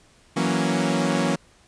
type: chord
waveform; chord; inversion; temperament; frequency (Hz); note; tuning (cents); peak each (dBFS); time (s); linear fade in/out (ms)
sawtooth; F# dominant seventh; third; equal; 164.81 / 185 / 233.1 / 277.2; E3 / F#3 / A#3 / C#4; 0 / 0 / 0 / 0; -22; 0.36-1.36; 10
effects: pink hiss -56 dBFS RMS until 1.67 s + resampled to 22050 Hz